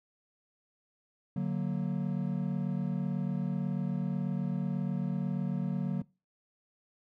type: chord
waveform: triangle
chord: D augmented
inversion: none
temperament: equal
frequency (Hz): 146.83 / 185 / 233.1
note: D3 / F#3 / A#3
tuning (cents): 0 / 0 / 0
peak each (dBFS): -32 / -30 / -35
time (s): 1.36-6.02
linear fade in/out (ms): 5
effects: noise-tail reverb RT60 0.3 s tail -23 dB re dry